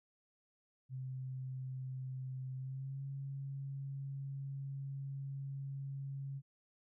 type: tone with pitch glide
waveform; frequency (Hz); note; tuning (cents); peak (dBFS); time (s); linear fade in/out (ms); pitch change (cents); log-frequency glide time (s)
sine; 130.3 to 137.41; C3 to C#3; -7 to -15; -40; 0.89-6.42; 50; +92; 2.56-3.03
effects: none